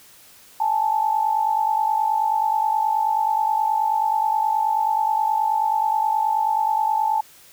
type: tone pair together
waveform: sine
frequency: 830.6 / 880 Hz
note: G#5 / A5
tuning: 0 / 0 cents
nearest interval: minor second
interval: 100 cents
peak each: -23 / -19 dBFS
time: 0.6-7.21 s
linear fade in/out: 5 ms
effects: white hiss -49 dBFS RMS until 7.52 s